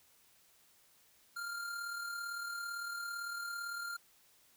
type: tone with amplitude modulation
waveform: square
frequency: 1396.9 Hz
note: F6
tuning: in tune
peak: -38 dBFS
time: 1.36-3.97 s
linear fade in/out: 10 ms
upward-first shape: sine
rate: 37.8 Hz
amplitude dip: 40%
effects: white hiss -67 dBFS RMS until 4.56 s